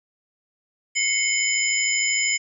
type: tone cluster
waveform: sine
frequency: 2082 / 2195 / 3049 / 5110 / 7100 Hz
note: C7 / C#7 / G7 / D#8 / A8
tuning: -9 / -18 / -49 / +45 / +15 cents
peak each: -29 / -23 / -30 / -29 / -24 dBFS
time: 0.95-2.38 s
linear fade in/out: 20 ms
effects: none